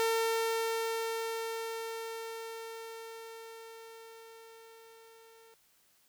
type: tone with level ramp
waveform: sawtooth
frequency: 452.9 Hz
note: A#4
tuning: 50 cents flat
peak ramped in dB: -23 to -53 dBFS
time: 0-5.54 s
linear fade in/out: 0 ms
effects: white hiss -68 dBFS RMS until 6.08 s